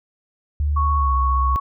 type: tone with pitch glide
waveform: sine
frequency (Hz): 73.42 to 65.41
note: D2 to C2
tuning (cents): 0 to 0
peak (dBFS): -17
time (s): 0.6-1.56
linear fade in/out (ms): 0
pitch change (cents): -200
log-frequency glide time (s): 0.94-1.14
type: tone with vibrato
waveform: sine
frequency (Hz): 1108.7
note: C#6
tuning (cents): 0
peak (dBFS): -19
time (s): 0.76-1.6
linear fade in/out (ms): 10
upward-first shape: triangle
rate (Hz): 15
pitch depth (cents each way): 12
effects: none